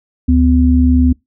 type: tone pair together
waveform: sine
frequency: 73.42 / 252.4 Hz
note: D2 / B3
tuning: 0 / +38 cents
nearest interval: octave + major sixth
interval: 2138 cents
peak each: -10 dBFS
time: 0.28-1.13 s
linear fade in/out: 10 ms
effects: noise-tail reverb RT60 0.2 s tail -26 dB re dry